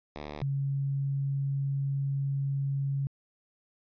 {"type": "tone pair in turn", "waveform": ["5% pulse", "sine"], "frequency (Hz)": [74.2, 138.3], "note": ["D2", "C#3"], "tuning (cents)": [18, -4], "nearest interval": "major seventh", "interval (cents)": 1078, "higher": "second", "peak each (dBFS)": -27, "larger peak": "neither", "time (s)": [[0.16, 0.42], [0.42, 3.07]], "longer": "second", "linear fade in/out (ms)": 0, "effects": ["resampled to 11025 Hz"]}